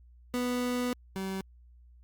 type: tone pair in turn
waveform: 30% pulse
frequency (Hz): 246.9 / 191.54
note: B3 / G3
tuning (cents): 0 / -40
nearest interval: major third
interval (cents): 440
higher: first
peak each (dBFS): -26 / -30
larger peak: first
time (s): 0.34-0.93 / 1.16-1.41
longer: first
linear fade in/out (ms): 0
effects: added 60 Hz sine -53 dBFS peak until 2.03 s + Opus 48 kbps